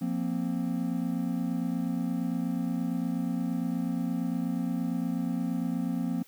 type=chord; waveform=triangle; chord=F suspended fourth; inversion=none; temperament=equal; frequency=174.61 / 233.1 / 261.6 Hz; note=F3 / Bb3 / C4; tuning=0 / 0 / 0 cents; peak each=-30 dBFS; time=0.01-6.23 s; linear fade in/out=10 ms; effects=white hiss -58 dBFS RMS until 6.27 s